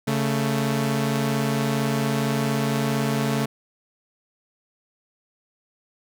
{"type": "tone pair together", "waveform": "sawtooth", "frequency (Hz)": [139.28, 221.1], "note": ["C#3", "A3"], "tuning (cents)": [9, 9], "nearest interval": "minor sixth", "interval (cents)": 800, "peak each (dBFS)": -20, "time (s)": [0.07, 3.46], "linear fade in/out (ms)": 10, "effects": []}